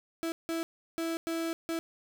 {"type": "tone bursts at uneven times", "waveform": "35% pulse", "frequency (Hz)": 329.6, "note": "E4", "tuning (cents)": 0, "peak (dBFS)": -29, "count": 5, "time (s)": [[0.23, 0.32], [0.49, 0.63], [0.98, 1.17], [1.27, 1.53], [1.69, 1.79]], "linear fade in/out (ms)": 0, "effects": []}